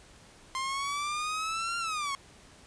sawtooth exponential two-way sweep, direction up then down, 1046.5 to 1393 to 1085 Hz, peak -27 dBFS, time 0.55-2.15 s, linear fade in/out 0 ms, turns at 1.78 s, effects pink hiss -55 dBFS RMS until 2.66 s + resampled to 22050 Hz

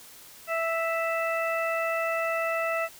harmonic tone, 659.3 Hz, E5, in tune, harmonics 1 / 2 / 3 / 4, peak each -28 / -31 / -33 / -34 dBFS, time 0.47-2.89 s, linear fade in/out 50 ms, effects white hiss -49 dBFS RMS until 2.99 s

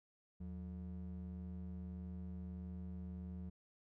triangle ring-modulated tone, 130.81 Hz, C3, in tune, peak -39 dBFS, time 0.4-3.5 s, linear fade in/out 10 ms, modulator 50.8 Hz, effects none

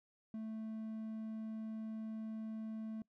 triangle tone, 220 Hz, A3, in tune, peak -39 dBFS, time 0.34-3.02 s, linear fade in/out 2 ms, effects noise-tail reverb RT60 0.1 s tail -24 dB re dry

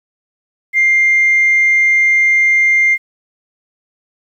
sine tone, 2100 Hz, C7, 6 cents sharp, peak -7 dBFS, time 0.73-2.98 s, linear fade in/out 50 ms, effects tanh soft clip ceiling -4 dBFS + 8-bit

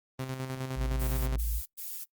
sawtooth tone with tremolo, 130.81 Hz, C3, in tune, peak -28 dBFS, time 0.19-1.36 s, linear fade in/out 5 ms, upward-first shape square, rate 9.7 Hz, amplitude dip 45%
sine tone, 55 Hz, A1, in tune, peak -28 dBFS, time 0.75-1.62 s, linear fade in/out 50 ms
violet noise bursts, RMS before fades -39 dBFS, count 3, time 0.99-2.05 s, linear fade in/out 20 ms, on 280 ms, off 110 ms
effects noise-tail reverb RT60 0.1 s tail -21 dB re dry + Opus 32 kbps

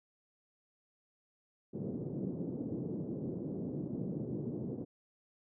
pink band-pass noise, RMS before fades -39 dBFS, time 1.73-4.85 s, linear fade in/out 20 ms, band 140 to 400 Hz, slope 24 dB/octave, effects none

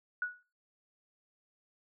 sine tone with exponential decay, 1466 Hz, F#6, 16 cents flat, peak -28 dBFS, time 0.22-0.43 s, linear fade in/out 2 ms, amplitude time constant 44 ms, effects noise-tail reverb RT60 0.4 s tail -26 dB re dry

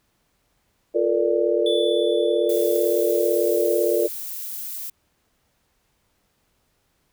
sine chord, Bb major seventh, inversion second, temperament equal with one note detuned, 349.2 / 440 / 477.9 / 587.3 Hz, F4 / A4 / Bb4 / D5, 0 / 0 / +43 / 0 cents, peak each -23 dBFS, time 0.94-4.08 s, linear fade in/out 20 ms
triangle tone with exponential decay, 3468 Hz, A7, 26 cents flat, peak -23 dBFS, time 1.66-3.78 s, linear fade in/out 2 ms, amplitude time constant 460 ms
violet noise, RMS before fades -32 dBFS, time 2.49-4.9 s, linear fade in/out 5 ms
effects pink hiss -68 dBFS RMS until 7.12 s

